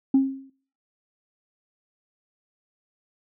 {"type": "tone with exponential decay", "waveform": "sine", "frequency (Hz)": 268.9, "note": "C4", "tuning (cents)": 47, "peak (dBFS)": -11, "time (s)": [0.14, 0.5], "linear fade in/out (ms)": 5, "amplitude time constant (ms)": 78, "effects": ["noise-tail reverb RT60 0.5 s tail -22 dB re dry", "tanh soft clip ceiling -11 dBFS"]}